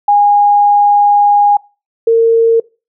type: tone pair in turn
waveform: sine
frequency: 820 / 456.9 Hz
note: G#5 / A#4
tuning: -22 / -35 cents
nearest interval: minor seventh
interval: 1013 cents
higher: first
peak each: -5 dBFS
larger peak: neither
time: 0.08-1.57 / 2.07-2.6 s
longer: first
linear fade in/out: 5 ms
effects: noise-tail reverb RT60 0.3 s tail -23 dB re dry